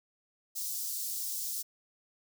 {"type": "high-pass noise", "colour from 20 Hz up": "white", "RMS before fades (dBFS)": -36, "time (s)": [0.55, 1.63], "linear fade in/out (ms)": 20, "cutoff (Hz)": 4800, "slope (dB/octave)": 24, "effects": []}